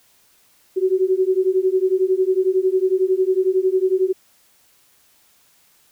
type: beating tone pair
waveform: sine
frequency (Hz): 370 / 381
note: F#4 / G4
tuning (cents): 0 / -49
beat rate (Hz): 11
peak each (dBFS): -18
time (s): 0.76-4.13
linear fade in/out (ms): 20
effects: white hiss -57 dBFS RMS until 5.91 s